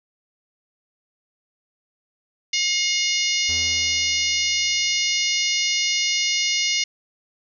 harmonic tone, 716 Hz, F5, 43 cents sharp, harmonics 3 / 4 / 5 / 6 / 7 / 8 / 9, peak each -25 / -26 / -29 / -29 / -26 / -27 / -30 dBFS, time 2.53-6.84 s, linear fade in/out 5 ms
square tone with exponential decay, 82.41 Hz, E2, in tune, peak -33 dBFS, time 3.49-6.12 s, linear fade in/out 0 ms, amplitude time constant 570 ms
effects none

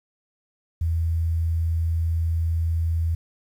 sine tone, 82.41 Hz, E2, in tune, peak -20 dBFS, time 0.81-3.15 s, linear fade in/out 5 ms, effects 9-bit

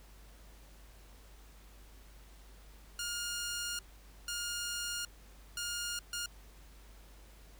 10% pulse tone bursts at uneven times, 1418 Hz, F6, 26 cents sharp, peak -28 dBFS, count 4, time 2.99-3.79 / 4.28-5.05 / 5.57-5.99 / 6.13-6.26 s, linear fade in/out 2 ms, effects added 50 Hz sine -54 dBFS peak until 7.59 s + pink hiss -61 dBFS RMS until 7.59 s

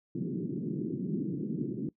pink band-pass noise, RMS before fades -34 dBFS, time 0.15-1.89 s, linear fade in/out 2 ms, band 140 to 370 Hz, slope 48 dB/octave, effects noise-tail reverb RT60 0.1 s tail -21 dB re dry

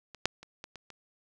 clicks, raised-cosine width 0.2 ms, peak -28 / -7 / -30 / -24 / -27 / -30 dBFS, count 6, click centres 0.147 / 0.256 / 0.43 / 0.641 / 0.757 / 0.903 s, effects none

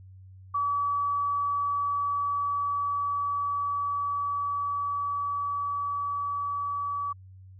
sine tone with level ramp, 1144 Hz, D6, 46 cents flat, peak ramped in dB -24 to -28 dBFS, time 0.54-7.13 s, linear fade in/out 10 ms, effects added 94 Hz sine -46 dBFS peak until 7.59 s

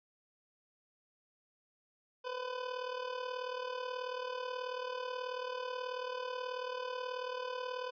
25% pulse tone with amplitude modulation, 503 Hz, B4, 32 cents sharp, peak -31 dBFS, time 2.24-7.91 s, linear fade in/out 20 ms, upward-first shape sine, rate 38.4 Hz, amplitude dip 65%, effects resampled to 11025 Hz

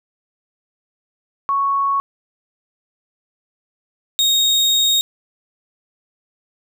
sine / 35% pulse tone pair in turn, 1108.7 / 3729 Hz, C#6 / A#7, 0 / 0 cents, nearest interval octave + major sixth, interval 2100 cents, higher second, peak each -15 / -11 dBFS, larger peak second, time 1.49-2 / 4.19-5.01 s, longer second, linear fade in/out 0 ms, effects none

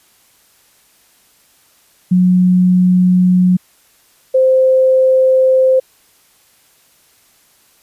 sine tone pair in turn, 181.8 / 521.1 Hz, F#3 / C5, -30 / -7 cents, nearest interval octave + tritone, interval 1823 cents, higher second, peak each -7 dBFS, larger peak neither, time 2.11-3.57 / 4.34-5.8 s, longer neither, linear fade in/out 10 ms, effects white hiss -52 dBFS RMS until 7.82 s + resampled to 32000 Hz

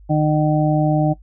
harmonic tone, 152.6 Hz, D#3, 33 cents flat, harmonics 1 / 2 / 4 / 5, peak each -16 / -19 / -22 / -23 dBFS, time 0.09-1.14 s, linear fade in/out 20 ms, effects noise-tail reverb RT60 0.1 s tail -18 dB re dry + added 50 Hz sine -41 dBFS peak until 1.22 s

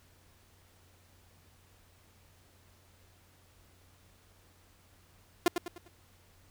sawtooth tone with echo, 349.2 Hz, F4, in tune, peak -17 dBFS, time 5.46-5.48 s, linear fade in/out 2 ms, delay 100 ms, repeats 4, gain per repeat -8 dB, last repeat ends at 5.88 s, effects added 90 Hz sine -64 dBFS peak until 6.5 s + pink hiss -64 dBFS RMS until 6.5 s

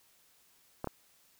clicks, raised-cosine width 1 ms, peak -21 / -21 dBFS, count 2, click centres 0.844 / 0.873 s, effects white hiss -66 dBFS RMS until 1.39 s

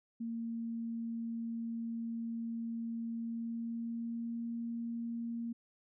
sine tone with pitch glide, 230 to 232.9 Hz, A#3 to A#3, -23 to -1 cents, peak -36 dBFS, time 0.2-5.53 s, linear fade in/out 10 ms, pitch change +22 cents, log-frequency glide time 3.15-4.46 s, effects none

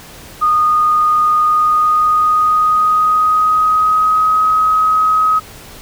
sine tone with pitch glide, 1231 to 1267.1 Hz, D#6 to D#6, -19 to +31 cents, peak -9 dBFS, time 0.41-5.4 s, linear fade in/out 20 ms, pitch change +50 cents, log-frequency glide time 1.39-4.51 s, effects pink hiss -36 dBFS RMS until 5.81 s

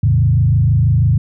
sine tone with frequency modulation, 115 Hz, A#2, 23 cents flat, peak -9 dBFS, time 0.03-1.18 s, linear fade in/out 5 ms, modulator 26.2 Hz, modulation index 1.3, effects none

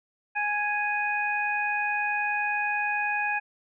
harmonic tone, 830.6 Hz, G#5, in tune, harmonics 1 / 2 / 3, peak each -29 / -29 / -29 dBFS, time 0.35-3.4 s, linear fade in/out 20 ms, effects none

